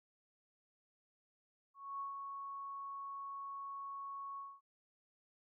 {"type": "tone with ADSR envelope", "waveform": "sine", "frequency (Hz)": 1107, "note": "C#6", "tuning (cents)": -3, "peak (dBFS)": -39, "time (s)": [1.74, 4.61], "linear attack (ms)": 260, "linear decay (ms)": 130, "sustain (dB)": -4, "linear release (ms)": 230, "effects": []}